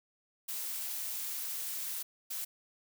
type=noise bursts at uneven times; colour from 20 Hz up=blue; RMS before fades=-38 dBFS; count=2; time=0.48-2.03 / 2.3-2.45 s; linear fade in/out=10 ms; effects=none